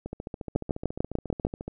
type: two click trains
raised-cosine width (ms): 2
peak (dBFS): -11 / -21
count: 7 / 24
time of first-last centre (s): 0.56-1.45 / 0.06-1.68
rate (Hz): 6.74 / 14.2
effects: none